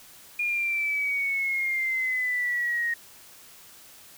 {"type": "exponential sweep", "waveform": "sine", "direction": "down", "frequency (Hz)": [2433, 1864.7], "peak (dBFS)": -24, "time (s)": [0.39, 2.94], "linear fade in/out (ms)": 5, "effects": ["white hiss -50 dBFS RMS until 4.17 s"]}